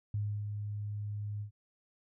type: tone with ADSR envelope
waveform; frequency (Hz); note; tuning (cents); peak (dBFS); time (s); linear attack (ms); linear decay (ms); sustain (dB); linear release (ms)
sine; 103.83; G#2; 0; -30; 0.14-1.51; 3; 300; -5; 98
effects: none